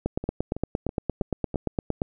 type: two click trains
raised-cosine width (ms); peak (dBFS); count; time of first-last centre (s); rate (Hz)
2; -19 / -11; 5 / 18; 0.24-1.543 / 0.06-2.019; 3.07 / 8.68
effects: none